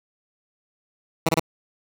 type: tone bursts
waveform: 10% pulse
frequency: 163 Hz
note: E3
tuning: 19 cents flat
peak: -9 dBFS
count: 3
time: 1.26-1.397 s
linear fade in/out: 5 ms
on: 29 ms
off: 25 ms
effects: none